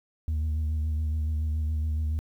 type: tone with vibrato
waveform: sine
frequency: 77.4 Hz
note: D#2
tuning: 9 cents flat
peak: -22 dBFS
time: 0.28-2.19 s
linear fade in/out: 0 ms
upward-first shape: sine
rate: 7.1 Hz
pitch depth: 34 cents each way
effects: tanh soft clip ceiling -24 dBFS + 10-bit